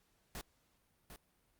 pink noise with echo, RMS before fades -45 dBFS, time 0.35-0.41 s, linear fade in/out 0 ms, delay 750 ms, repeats 1, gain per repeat -7 dB, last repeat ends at 1.16 s, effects pink hiss -75 dBFS RMS until 1.59 s + Opus 48 kbps

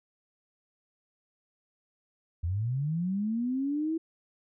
sine linear sweep, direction up, 79.2 to 329.7 Hz, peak -27 dBFS, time 2.43-3.98 s, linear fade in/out 10 ms, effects none

